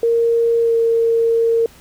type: tone with pitch glide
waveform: sine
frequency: 464.1 to 459 Hz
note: A#4 to A#4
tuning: -8 to -27 cents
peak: -12 dBFS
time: 0.03-1.66 s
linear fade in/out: 2 ms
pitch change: -19 cents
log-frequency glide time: 0.6-0.75 s
effects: pink hiss -46 dBFS RMS until 1.8 s